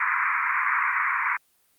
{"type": "band-pass noise", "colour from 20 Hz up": "pink", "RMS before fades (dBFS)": -24, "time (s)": [0, 1.37], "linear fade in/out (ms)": 5, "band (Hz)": [980, 2300], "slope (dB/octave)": 96, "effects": ["white hiss -65 dBFS RMS until 1.78 s", "Opus 32 kbps"]}